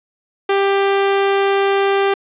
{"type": "tone", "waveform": "sawtooth", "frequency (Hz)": 394.8, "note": "G4", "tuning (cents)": 12, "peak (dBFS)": -9, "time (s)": [0.49, 2.14], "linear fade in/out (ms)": 5, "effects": ["resampled to 8000 Hz", "8-bit"]}